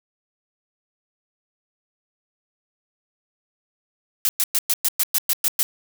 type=noise bursts; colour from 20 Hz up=blue; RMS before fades=-19 dBFS; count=10; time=4.25-5.63 s; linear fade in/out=0 ms; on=39 ms; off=110 ms; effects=none